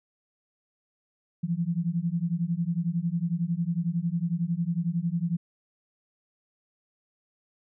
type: beating tone pair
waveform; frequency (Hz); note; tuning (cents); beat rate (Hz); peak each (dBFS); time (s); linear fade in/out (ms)
sine; 164.81 / 175.81; E3 / F3; 0 / +12; 11; -28; 1.43-5.37; 10
effects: none